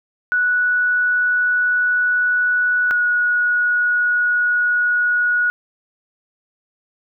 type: tone pair in turn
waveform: sine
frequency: 1474 / 1457.1 Hz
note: F#6 / F#6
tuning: -7 / -27 cents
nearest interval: unison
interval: 20 cents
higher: first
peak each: -14 dBFS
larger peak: neither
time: 0.32-2.91 / 2.91-5.5 s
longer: neither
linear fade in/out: 0 ms
effects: none